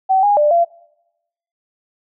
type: tone with pitch steps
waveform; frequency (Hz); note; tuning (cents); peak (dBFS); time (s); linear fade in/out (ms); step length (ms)
sine; 763 / 820 / 594 / 684; G5 / G#5 / D5 / F5; -47 / -22 / +20 / -36; -10; 0.09-0.65; 20; 140
effects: noise-tail reverb RT60 0.9 s tail -24 dB re dry